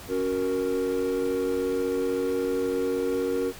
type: chord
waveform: triangle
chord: F# major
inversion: second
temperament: equal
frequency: 277.2 / 370 / 466.2 Hz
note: C#4 / F#4 / A#4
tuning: 0 / 0 / 0 cents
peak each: -28 / -27 / -24 dBFS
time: 0.08-3.53 s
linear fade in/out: 50 ms
effects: tanh soft clip ceiling -14 dBFS + pink hiss -43 dBFS RMS until 3.59 s